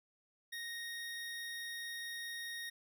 25% pulse tone, 1864.7 Hz, A#6, in tune, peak -38 dBFS, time 0.52-2.7 s, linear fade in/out 10 ms, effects none

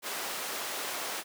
pink high-pass noise, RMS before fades -36 dBFS, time 0.02-1.24 s, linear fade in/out 50 ms, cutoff 510 Hz, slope 12 dB/octave, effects none

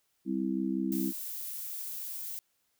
sine chord, C major, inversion second, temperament just, 196.22 / 261.6 / 327 Hz, G3 / C4 / E4, +2 / 0 / -14 cents, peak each -33 dBFS, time 0.25-1.13 s, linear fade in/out 50 ms
violet noise, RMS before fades -39 dBFS, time 0.92-2.39 s, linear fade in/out 0 ms
effects white hiss -75 dBFS RMS until 2.79 s

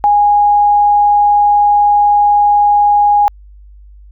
sine tone, 824 Hz, G#5, 14 cents flat, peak -6 dBFS, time 0.04-3.28 s, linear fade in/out 0 ms, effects added 50 Hz sine -35 dBFS peak until 4.11 s

